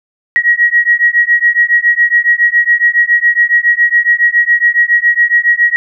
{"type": "beating tone pair", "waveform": "sine", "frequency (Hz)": [1898, 1905.2], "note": ["A#6", "A#6"], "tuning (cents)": [31, 37], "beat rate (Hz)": 7.2, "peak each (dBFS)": -10, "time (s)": [0.36, 5.76], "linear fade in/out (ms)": 0, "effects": []}